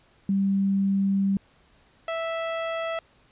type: tone pair in turn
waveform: sine / sawtooth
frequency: 196 / 657.9 Hz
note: G3 / E5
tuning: 0 / -4 cents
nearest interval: octave + major sixth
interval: 2096 cents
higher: second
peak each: -20 / -23 dBFS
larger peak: first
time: 0.29-1.37 / 2.08-2.99 s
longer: first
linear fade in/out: 2 ms
effects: pink hiss -60 dBFS RMS until 3.31 s + resampled to 8000 Hz